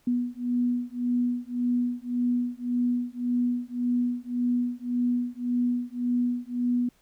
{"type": "beating tone pair", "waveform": "sine", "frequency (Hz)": [243.5, 245.3], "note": ["B3", "B3"], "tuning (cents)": [-24, -12], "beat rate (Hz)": 1.8, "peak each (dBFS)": -27, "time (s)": [0.07, 6.89], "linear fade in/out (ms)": 5, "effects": ["pink hiss -65 dBFS RMS until 7.01 s"]}